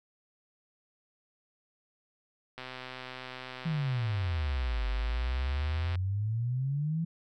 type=click train; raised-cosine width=0.3 ms; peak=-25 dBFS; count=433; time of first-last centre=2.58-5.955 s; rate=128 Hz
type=exponential two-way sweep; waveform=sine; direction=down then up; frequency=168.4 to 48.64 to 168.4 Hz; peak=-28 dBFS; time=3.65-7.05 s; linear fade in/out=10 ms; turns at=4.88 s
effects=none